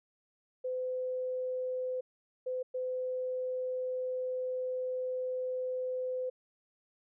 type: tone bursts at uneven times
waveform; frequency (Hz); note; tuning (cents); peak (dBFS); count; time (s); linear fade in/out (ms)
sine; 509; C5; -48; -32; 3; 0.64-2.01 / 2.46-2.63 / 2.74-6.3; 10
effects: none